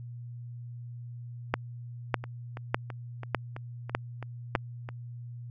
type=two click trains; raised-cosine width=0.5 ms; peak=-9 / -24 dBFS; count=6 / 9; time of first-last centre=1.54-4.552 / 2.24-4.889 s; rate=1.66 / 3.02 Hz; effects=added 120 Hz sine -39 dBFS peak until 5.5 s